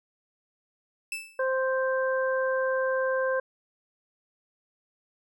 40% pulse tone with exponential decay, 2637 Hz, E7, in tune, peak -27 dBFS, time 1.12-1.45 s, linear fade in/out 2 ms, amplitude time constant 70 ms
harmonic tone, 523.3 Hz, C5, in tune, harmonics 1 / 2 / 3, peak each -25 / -33 / -31 dBFS, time 1.39-3.4 s, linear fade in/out 5 ms
effects none

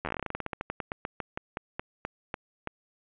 slowing click train, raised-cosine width 0.5 ms, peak -17 dBFS, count 28, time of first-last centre 0.05-2.673 s, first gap 11 ms, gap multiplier 1.14, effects resampled to 8000 Hz + 9-bit

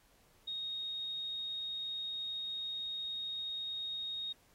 sine tone, 3732 Hz, A#7, 1 cent sharp, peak -37 dBFS, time 0.47-4.33 s, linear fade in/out 10 ms, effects pink hiss -68 dBFS RMS until 4.54 s + AAC 48 kbps

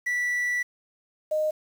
triangle / sine tone pair in turn, 1959 / 617 Hz, B6 / D#5, -15 / -15 cents, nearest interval octave + minor sixth, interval 2000 cents, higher first, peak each -22 / -22 dBFS, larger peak neither, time 0.06-0.63 / 1.31-1.51 s, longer first, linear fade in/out 10 ms, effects 8-bit

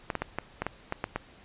clicks, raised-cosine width 0.5 ms, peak -14 dBFS, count 9, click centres 0.102 / 0.153 / 0.22 / 0.386 / 0.62 / 0.666 / 0.924 / 1.041 / 1.16 s, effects pink hiss -54 dBFS RMS until 1.44 s + resampled to 8000 Hz

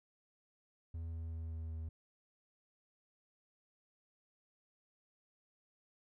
triangle tone with pitch steps, 82.41 / 81.89 / 81.37 / 80.85 / 80.34 Hz, E2 / E2 / E2 / E2 / E2, 0 / -11 / -22 / -33 / -44 cents, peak -38 dBFS, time 0.94-1.89 s, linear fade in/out 5 ms, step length 190 ms, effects none

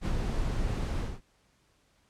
brown noise with ADSR envelope, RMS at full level -28 dBFS, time 0.01-1.21 s, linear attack 48 ms, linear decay 63 ms, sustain -2 dB, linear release 210 ms, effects pink hiss -68 dBFS RMS until 2.09 s + low-pass 9000 Hz 12 dB/octave

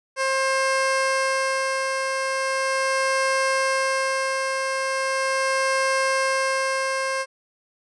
15% pulse tone with tremolo, 532 Hz, C5, 29 cents sharp, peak -13 dBFS, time 0.16-7.26 s, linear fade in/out 50 ms, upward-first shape sine, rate 0.39 Hz, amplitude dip 35%, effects resampled to 24000 Hz

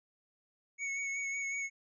square tone with vibrato, 2217 Hz, C#7, in tune, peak -35 dBFS, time 0.78-1.7 s, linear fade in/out 50 ms, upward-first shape sine, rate 5.4 Hz, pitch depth 22 cents each way, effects resampled to 22050 Hz

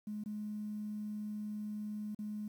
triangle tone with dropouts, 210.7 Hz, G#3, 25 cents sharp, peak -34 dBFS, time 0.07-2.48 s, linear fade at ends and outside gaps 5 ms, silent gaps 0.238-0.259 / 2.148-2.189 s, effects tanh soft clip ceiling -36 dBFS + 11-bit

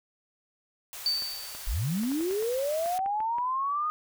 white band-stop noise, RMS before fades -41 dBFS, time 0.93-2.98 s, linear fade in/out 0 ms, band 100 to 490 Hz, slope 24 dB/octave
sine tone with exponential decay, 4575 Hz, D8, 46 cents flat, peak -22 dBFS, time 1.06-1.85 s, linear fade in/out 1 ms, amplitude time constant 170 ms
clicks, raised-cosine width 0.5 ms, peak -28 dBFS, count 12, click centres 1.222 / 1.55 / 2.035 / 2.118 / 2.208 / 2.31 / 2.425 / 2.86 / 2.991 / 3.061 / 3.204 / 3.384 s
sine linear sweep, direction up, 32.91 to 1244.5 Hz, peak -26 dBFS, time 1.67-3.9 s, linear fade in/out 0 ms
effects none

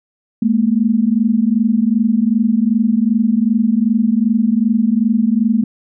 sine tone pair together, 212.6 / 235.2 Hz, G#3 / A#3, +41 / +16 cents, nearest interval major second, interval 175 cents, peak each -14 dBFS, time 0.42-5.64 s, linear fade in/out 5 ms, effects none

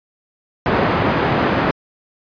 pink band-pass noise, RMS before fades -17 dBFS, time 0.66-1.71 s, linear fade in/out 0 ms, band 130 to 1700 Hz, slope 12 dB/octave, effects resampled to 11025 Hz

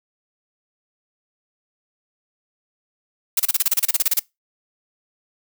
blue noise bursts, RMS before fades -17 dBFS, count 15, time 3.37-4.195 s, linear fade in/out 5 ms, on 27 ms, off 30 ms, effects noise-tail reverb RT60 0.2 s tail -23 dB re dry

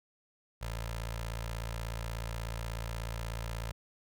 15% pulse tone with notch filter, 56.5 Hz, A1, 47 cents sharp, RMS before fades -38 dBFS, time 0.61-3.72 s, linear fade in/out 10 ms, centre 240 Hz, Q 0.5, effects none

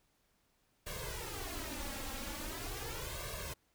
pink noise with flanger, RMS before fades -42 dBFS, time 0.86-3.54 s, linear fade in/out 10 ms, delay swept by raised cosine 1.8 to 3.7 ms, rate 0.41 Hz, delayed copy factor +0.95, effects pink hiss -75 dBFS RMS until 3.74 s

